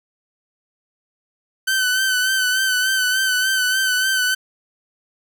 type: tone with vibrato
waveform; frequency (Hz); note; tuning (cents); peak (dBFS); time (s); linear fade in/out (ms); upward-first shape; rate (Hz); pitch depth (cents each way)
sawtooth; 1523; F#6; +50; -13; 1.67-4.35; 10; sine; 3.4; 38
effects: none